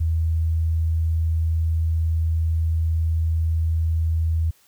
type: tone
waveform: sine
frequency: 81.1 Hz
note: E2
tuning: 28 cents flat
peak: -18 dBFS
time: 0-4.51 s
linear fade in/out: 10 ms
effects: white hiss -58 dBFS RMS until 4.67 s